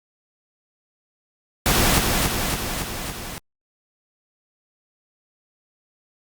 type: noise with echo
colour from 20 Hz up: pink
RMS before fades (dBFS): -18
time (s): 1.66-1.98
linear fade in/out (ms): 0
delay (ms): 280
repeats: 5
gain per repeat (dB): -3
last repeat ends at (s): 3.38
effects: Opus 48 kbps